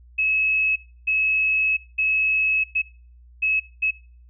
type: tone bursts at uneven times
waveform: sine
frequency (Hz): 2578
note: E7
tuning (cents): -39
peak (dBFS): -18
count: 6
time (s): 0.18-0.76 / 1.07-1.77 / 1.98-2.64 / 2.75-2.82 / 3.42-3.6 / 3.82-3.91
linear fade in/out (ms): 10
effects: noise-tail reverb RT60 0.5 s tail -25 dB re dry + added 60 Hz sine -46 dBFS peak until 4.29 s